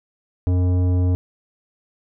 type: tone with tanh clipping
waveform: sine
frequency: 90.2 Hz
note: F#2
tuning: 44 cents flat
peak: -17 dBFS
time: 0.47-1.15 s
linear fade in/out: 0 ms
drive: 13 dB
effects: none